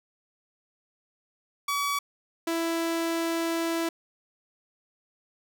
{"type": "tone pair in turn", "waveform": "sawtooth", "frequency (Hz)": [1139, 331.8], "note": ["C#6", "E4"], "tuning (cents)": [47, 11], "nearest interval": "octave + major sixth", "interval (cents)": 2136, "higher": "first", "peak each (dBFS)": -22, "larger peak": "neither", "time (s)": [[1.68, 1.99], [2.47, 3.89]], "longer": "second", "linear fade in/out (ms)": 5, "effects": []}